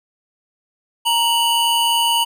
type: tone pair together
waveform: square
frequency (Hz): 932.3 / 2960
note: A#5 / F#7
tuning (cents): 0 / 0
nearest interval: octave + minor sixth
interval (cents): 2000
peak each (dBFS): -18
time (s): 1.05-2.25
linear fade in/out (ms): 20
effects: none